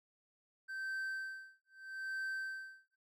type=tone with tremolo; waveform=triangle; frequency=1553 Hz; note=G6; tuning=17 cents flat; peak=-35 dBFS; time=0.68-2.96 s; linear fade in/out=20 ms; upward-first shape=sine; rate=0.79 Hz; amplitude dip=100%; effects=none